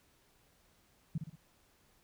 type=tone with echo; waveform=sine; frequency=157.8 Hz; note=D#3; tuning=25 cents sharp; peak=-31 dBFS; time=1.15-1.18 s; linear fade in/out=5 ms; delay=59 ms; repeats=3; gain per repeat=-6 dB; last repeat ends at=1.357 s; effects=pink hiss -69 dBFS RMS until 2.03 s